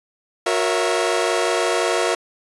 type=chord; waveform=sawtooth; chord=F# dominant seventh; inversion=none; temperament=equal with one note detuned; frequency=362.6 / 466.2 / 554.4 / 659.3 Hz; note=F#4 / A#4 / C#5 / E5; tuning=-35 / 0 / 0 / 0 cents; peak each=-19 / -19 / -22 / -19 dBFS; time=0.46-2.15 s; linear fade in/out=5 ms; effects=resampled to 24000 Hz